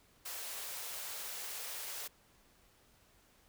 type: high-pass noise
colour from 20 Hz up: white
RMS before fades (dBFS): -43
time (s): 0.25-2.08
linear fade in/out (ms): 10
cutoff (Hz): 400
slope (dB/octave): 48
effects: pink hiss -67 dBFS RMS until 3.48 s